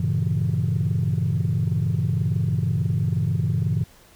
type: chord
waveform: sine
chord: G diminished seventh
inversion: none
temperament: equal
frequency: 98 / 116.54 / 138.59 / 164.81 Hz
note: G2 / Bb2 / Db3 / Fb3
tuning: 0 / 0 / 0 / 0 cents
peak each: -24 dBFS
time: 0-3.84 s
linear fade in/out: 5 ms
effects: tanh soft clip ceiling -14 dBFS + pink hiss -52 dBFS RMS until 4.15 s